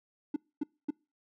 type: tone bursts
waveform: triangle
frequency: 293.7 Hz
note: D4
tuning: in tune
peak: -25 dBFS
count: 3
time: 0.34-0.906 s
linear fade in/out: 5 ms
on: 22 ms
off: 250 ms
effects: noise-tail reverb RT60 0.3 s tail -26 dB re dry + tanh soft clip ceiling -22 dBFS